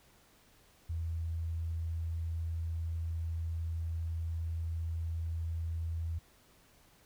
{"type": "tone", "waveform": "sine", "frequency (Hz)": 82.41, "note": "E2", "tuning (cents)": 0, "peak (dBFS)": -33, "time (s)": [0.89, 6.19], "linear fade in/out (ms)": 10, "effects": ["pink hiss -64 dBFS RMS until 7.05 s"]}